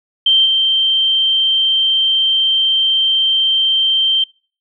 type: tone with level steps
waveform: sine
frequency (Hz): 3136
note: G7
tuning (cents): 0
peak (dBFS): -8 / -11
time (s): 0.26-4.24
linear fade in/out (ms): 5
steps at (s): 0.45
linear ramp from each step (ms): 10
effects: noise-tail reverb RT60 0.4 s tail -25 dB re dry